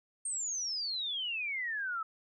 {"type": "exponential sweep", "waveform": "sine", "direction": "down", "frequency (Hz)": [8700, 1283], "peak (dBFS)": -33, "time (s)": [0.25, 2.03], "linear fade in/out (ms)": 5, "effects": []}